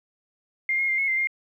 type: tone with pitch steps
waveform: sine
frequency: 2113 / 2149 / 2101 / 2181 / 2085 / 2120 Hz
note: C7 / C7 / C7 / C#7 / C7 / C7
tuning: +16 / +46 / +7 / -29 / -7 / +22 cents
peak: -21 dBFS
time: 0.69-1.272 s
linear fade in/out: 2 ms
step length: 97 ms
effects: 10-bit